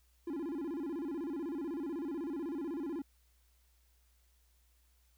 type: tone with vibrato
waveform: triangle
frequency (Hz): 308.1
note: D#4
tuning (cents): -17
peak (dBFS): -34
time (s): 0.27-3.02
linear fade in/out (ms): 5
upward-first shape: square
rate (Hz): 16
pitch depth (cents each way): 180
effects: added 60 Hz sine -67 dBFS peak until 5.17 s + white hiss -74 dBFS RMS until 5.17 s